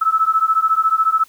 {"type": "beating tone pair", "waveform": "sine", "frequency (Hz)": [1300, 1314], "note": ["E6", "E6"], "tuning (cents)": [-24, -6], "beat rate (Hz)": 14, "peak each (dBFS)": -16, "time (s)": [0.01, 1.24], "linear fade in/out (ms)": 10, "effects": ["white hiss -50 dBFS RMS until 1.28 s"]}